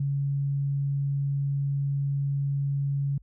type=tone; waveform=sine; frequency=140 Hz; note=C#3; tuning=18 cents sharp; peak=-24 dBFS; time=0-3.18 s; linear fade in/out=5 ms; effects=added 50 Hz sine -51 dBFS peak until 3.22 s